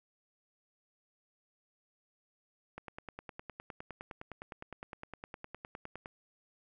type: click train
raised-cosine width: 0.5 ms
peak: -28 dBFS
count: 33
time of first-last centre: 2.78-6.059 s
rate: 9.76 Hz
effects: none